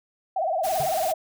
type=tone with vibrato; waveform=sine; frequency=698.5 Hz; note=F5; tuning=in tune; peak=-22 dBFS; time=0.36-1.14 s; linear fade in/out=5 ms; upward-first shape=sine; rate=18 Hz; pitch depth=190 cents each way
type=noise; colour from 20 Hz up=white; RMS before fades=-34 dBFS; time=0.63-1.13 s; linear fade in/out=20 ms
type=tone with exponential decay; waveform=square; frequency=144.6 Hz; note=D3; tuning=27 cents flat; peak=-29 dBFS; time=0.8-0.97 s; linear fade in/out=0 ms; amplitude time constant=36 ms
effects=none